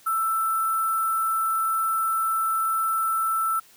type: tone with sample-and-hold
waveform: sine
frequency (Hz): 1329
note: E6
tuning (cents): +14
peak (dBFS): -21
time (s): 0.06-3.6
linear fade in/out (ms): 10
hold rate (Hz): 11025
effects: white hiss -54 dBFS RMS until 3.76 s